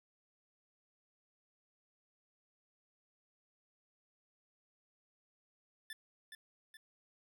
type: tone with echo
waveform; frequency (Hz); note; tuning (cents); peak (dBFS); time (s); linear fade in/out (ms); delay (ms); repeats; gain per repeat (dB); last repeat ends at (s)
25% pulse; 1760; A6; 0; -40; 5.9-5.93; 2; 420; 2; -5; 6.77
effects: none